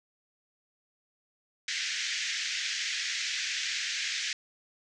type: band-pass noise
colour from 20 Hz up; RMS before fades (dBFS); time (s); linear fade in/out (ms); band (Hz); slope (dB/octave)
pink; -33; 1.68-4.33; 2; 1700 to 6800; 48
effects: none